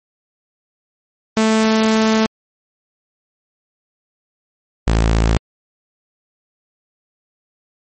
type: tone pair in turn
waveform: sawtooth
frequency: 220 / 55.45 Hz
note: A3 / A1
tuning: 0 / +14 cents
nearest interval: 2 octaves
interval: 2386 cents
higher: first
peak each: -8 dBFS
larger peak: neither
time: 1.37-2.26 / 4.87-5.37 s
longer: first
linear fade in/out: 0 ms
effects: MP3 32 kbps